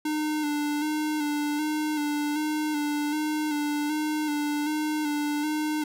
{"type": "tone with vibrato", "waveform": "square", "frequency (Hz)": 300, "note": "D4", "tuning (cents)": 37, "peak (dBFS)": -26, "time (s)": [0.05, 5.84], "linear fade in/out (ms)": 5, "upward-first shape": "square", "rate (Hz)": 1.3, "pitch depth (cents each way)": 29, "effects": []}